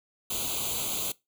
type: noise with comb filter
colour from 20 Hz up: white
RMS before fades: -31 dBFS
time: 0.3-1.12 s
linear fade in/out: 5 ms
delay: 0.28 ms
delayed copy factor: +1
effects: noise-tail reverb RT60 0.2 s tail -21 dB re dry